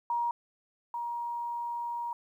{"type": "tone pair in turn", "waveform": "sine", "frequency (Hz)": [947, 947], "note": ["A#5", "A#5"], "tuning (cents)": [27, 27], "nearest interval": "unison", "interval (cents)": 0, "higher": "neither", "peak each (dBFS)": [-27, -32], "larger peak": "first", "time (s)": [[0.1, 0.31], [0.94, 2.13]], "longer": "second", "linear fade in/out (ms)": 2, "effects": ["11-bit"]}